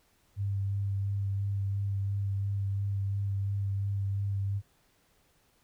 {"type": "tone with vibrato", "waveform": "sine", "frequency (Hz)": 99.2, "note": "G2", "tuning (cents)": 21, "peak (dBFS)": -28, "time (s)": [0.36, 4.62], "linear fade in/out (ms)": 50, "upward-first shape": "sine", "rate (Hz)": 2.9, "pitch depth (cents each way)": 15, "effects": ["pink hiss -68 dBFS RMS until 5.63 s"]}